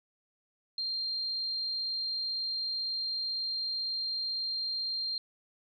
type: tone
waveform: sine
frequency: 4186 Hz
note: C8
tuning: in tune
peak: -31 dBFS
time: 0.78-5.18 s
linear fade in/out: 2 ms
effects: none

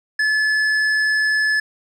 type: tone with hard clipping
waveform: sine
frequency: 1724 Hz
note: A6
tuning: 36 cents flat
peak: -17 dBFS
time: 0.19-1.6 s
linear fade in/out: 5 ms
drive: 7 dB
effects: none

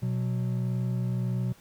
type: tone pair together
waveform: triangle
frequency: 123.47 / 185 Hz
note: B2 / F#3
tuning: 0 / 0 cents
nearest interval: perfect fifth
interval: 700 cents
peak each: -25 / -30 dBFS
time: 0.02-1.53 s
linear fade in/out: 10 ms
effects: pink hiss -57 dBFS RMS until 1.6 s

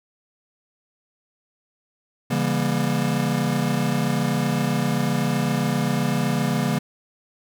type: chord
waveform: square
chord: C# diminished seventh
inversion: none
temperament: just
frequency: 138.59 / 166.31 / 199.57 / 239.5 Hz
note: C#3 / E3 / G3 / Bb3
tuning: 0 / +16 / +31 / +47 cents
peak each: -26 / -27 / -27 / -26 dBFS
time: 2.3-6.79 s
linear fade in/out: 10 ms
effects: none

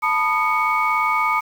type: tone cluster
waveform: sine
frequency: 884 / 981 / 1230 / 2229 Hz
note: A5 / B5 / D#6 / C#7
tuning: +8 / -12 / -20 / +9 cents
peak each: -23 / -24 / -19 / -22 dBFS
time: 0.02-1.41 s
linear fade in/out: 20 ms
effects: tanh soft clip ceiling -8 dBFS + 7-bit

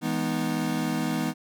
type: chord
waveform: square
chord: E major seventh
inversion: none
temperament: equal with one note detuned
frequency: 162.83 / 207.7 / 246.9 / 311.1 Hz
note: E3 / G#3 / B3 / D#4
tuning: -21 / 0 / 0 / 0 cents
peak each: -32 / -33 / -30 / -32 dBFS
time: 0.01-1.34 s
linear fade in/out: 50 ms
effects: none

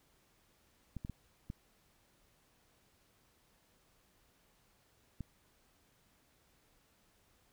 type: clicks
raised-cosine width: 5 ms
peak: -29 dBFS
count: 5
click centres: 0.967 / 1.049 / 1.097 / 1.501 / 5.207 s
effects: pink hiss -71 dBFS RMS until 7.52 s

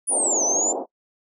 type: linear two-way sweep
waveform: sine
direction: down then up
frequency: 9956 to 5920 to 7260 Hz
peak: -19 dBFS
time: 0.07-0.73 s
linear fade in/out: 20 ms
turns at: 0.44 s
type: band-pass noise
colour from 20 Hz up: white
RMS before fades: -28 dBFS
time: 0.09-0.86 s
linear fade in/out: 50 ms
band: 260 to 840 Hz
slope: 48 dB/octave
effects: noise-tail reverb RT60 0.1 s tail -23 dB re dry

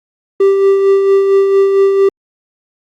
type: tone with tremolo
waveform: triangle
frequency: 392 Hz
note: G4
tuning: in tune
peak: -3 dBFS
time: 0.4-2.09 s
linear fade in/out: 5 ms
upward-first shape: sine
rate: 4.4 Hz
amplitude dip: 40%
effects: Opus 32 kbps

